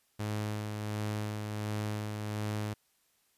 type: tone with tremolo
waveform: sawtooth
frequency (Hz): 105.8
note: G#2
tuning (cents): +33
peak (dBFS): -28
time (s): 0.19-2.74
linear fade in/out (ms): 10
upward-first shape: sine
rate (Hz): 1.4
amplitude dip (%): 35
effects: white hiss -72 dBFS RMS until 3.37 s + resampled to 32000 Hz